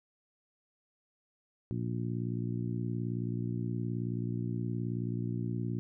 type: harmonic tone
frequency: 58.9 Hz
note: A#1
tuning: 19 cents sharp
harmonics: 2 / 3 / 4 / 5 / 6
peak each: -34 / -38 / -40 / -42 / -44 dBFS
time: 1.71-5.79 s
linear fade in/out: 0 ms
effects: none